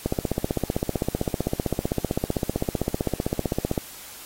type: click train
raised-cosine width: 2 ms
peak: -9 dBFS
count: 59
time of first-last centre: 0.06-3.778 s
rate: 15.6 Hz
effects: white hiss -42 dBFS RMS until 4.25 s + AAC 48 kbps